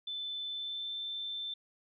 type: tone with pitch glide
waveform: sine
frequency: 3520 to 3549 Hz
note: A7 to A7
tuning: 0 to +14 cents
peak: -36 dBFS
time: 0.07-1.54 s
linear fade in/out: 5 ms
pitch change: +14 cents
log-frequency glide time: 0.48-0.95 s
effects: none